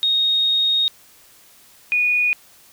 sine tone pair in turn, 3729 / 2461 Hz, A#7 / D#7, 0 / -20 cents, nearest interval perfect fifth, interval 720 cents, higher first, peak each -15 dBFS, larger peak neither, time 0.03-0.88 / 1.92-2.33 s, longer first, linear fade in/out 0 ms, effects white hiss -50 dBFS RMS until 2.72 s

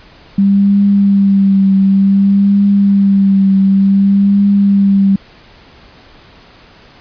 sine tone with vibrato, 197.2 Hz, G3, 11 cents sharp, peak -6 dBFS, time 0.38-5.16 s, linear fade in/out 5 ms, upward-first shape triangle, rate 0.55 Hz, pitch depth 34 cents each way, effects pink hiss -41 dBFS RMS until 7 s + resampled to 11025 Hz

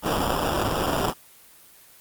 violet noise with sample-and-hold, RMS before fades -24 dBFS, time 0.02-1.14 s, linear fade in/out 50 ms, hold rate 2100 Hz, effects white hiss -51 dBFS RMS until 2 s + Opus 24 kbps

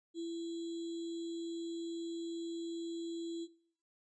sine tone with sample-and-hold, 334.7 Hz, E4, 26 cents sharp, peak -37 dBFS, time 0.14-3.48 s, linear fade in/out 50 ms, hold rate 3675 Hz, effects noise-tail reverb RT60 0.6 s tail -19 dB re dry + resampled to 22050 Hz

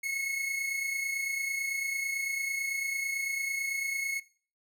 45% pulse tone pair together, 2159 / 2188 Hz, C#7 / C#7, -46 / -23 cents, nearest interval unison, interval 23 cents, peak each -39 / -32 dBFS, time 0.03-4.2 s, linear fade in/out 10 ms, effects noise-tail reverb RT60 0.4 s tail -18 dB re dry

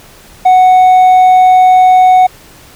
sine tone with hard clipping, 740 Hz, F#5, in tune, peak -3 dBFS, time 0.45-2.27 s, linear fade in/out 10 ms, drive 2 dB, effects pink hiss -38 dBFS RMS until 2.75 s

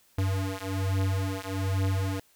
square beating tone pair, 95.3 / 96.5 Hz, G2 / G2, -48 / -27 cents, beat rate 1.2 Hz, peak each -30 dBFS, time 0.18-2.2 s, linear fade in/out 5 ms, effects white hiss -63 dBFS RMS until 2.35 s

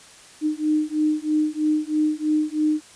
sine beating tone pair, 304.5 / 307.6 Hz, D#4 / D#4, -37 / -20 cents, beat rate 3.1 Hz, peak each -22 dBFS, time 0.41-2.81 s, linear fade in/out 50 ms, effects white hiss -47 dBFS RMS until 2.95 s + resampled to 22050 Hz

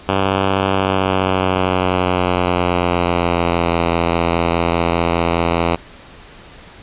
5% pulse tone with pitch glide, 96.4 to 84.9 Hz, G2 to F2, -28 to -48 cents, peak -3 dBFS, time 0.08-5.76 s, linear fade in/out 10 ms, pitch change -220 cents, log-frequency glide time 0.63-3.77 s, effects pink hiss -40 dBFS RMS until 6.82 s + resampled to 8000 Hz

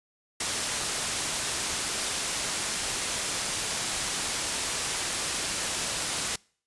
white low-pass noise, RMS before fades -31 dBFS, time 0.4-6.36 s, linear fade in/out 5 ms, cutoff 10000 Hz, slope 24 dB/octave, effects noise-tail reverb RT60 0.5 s tail -26 dB re dry + resampled to 24000 Hz

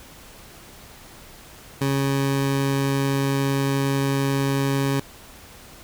20% pulse tone, 137.6 Hz, C#3, 12 cents flat, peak -15 dBFS, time 1.81-5 s, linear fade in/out 5 ms, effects pink hiss -45 dBFS RMS until 5.83 s

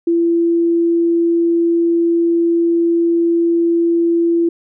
sine tone, 337.8 Hz, E4, 42 cents sharp, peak -11 dBFS, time 0.07-4.49 s, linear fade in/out 5 ms, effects none

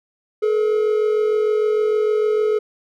triangle tone pair together, 427.6 / 474.2 Hz, A4 / A#4, -49 / +30 cents, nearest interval major second, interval 179 cents, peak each -14 / -22 dBFS, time 0.42-2.59 s, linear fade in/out 10 ms, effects none

